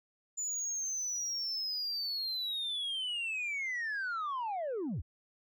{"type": "linear sweep", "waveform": "sine", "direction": "down", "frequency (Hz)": [7040, 54], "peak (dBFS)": -31, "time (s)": [0.37, 5.02], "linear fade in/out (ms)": 20, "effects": ["tanh soft clip ceiling -32 dBFS"]}